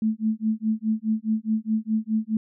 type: tone with tremolo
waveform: sine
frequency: 218.9 Hz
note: A3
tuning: 9 cents flat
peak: -18 dBFS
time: 0.02-2.37 s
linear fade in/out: 2 ms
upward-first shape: sine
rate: 4.8 Hz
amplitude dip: 100%
effects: none